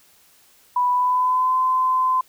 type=tone with pitch glide; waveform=sine; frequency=987.8 to 1026.8 Hz; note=B5 to C6; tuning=0 to -33 cents; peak=-16 dBFS; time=0.76-2.21 s; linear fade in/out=5 ms; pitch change=+67 cents; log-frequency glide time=0.91-1.56 s; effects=white hiss -55 dBFS RMS until 2.28 s